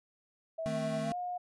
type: tone with pitch glide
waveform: sine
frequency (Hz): 650 to 717.1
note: E5 to F5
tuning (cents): -24 to +46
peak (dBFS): -34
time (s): 0.58-1.38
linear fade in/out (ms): 10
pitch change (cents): +170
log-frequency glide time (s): 1.01-1.16
type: chord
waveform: square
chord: A diminished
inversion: second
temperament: equal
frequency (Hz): 155.56 / 220 / 261.6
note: Eb3 / A3 / C4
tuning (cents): 0 / 0 / 0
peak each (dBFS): -39 / -38 / -43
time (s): 0.66-1.12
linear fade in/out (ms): 0
effects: resampled to 24000 Hz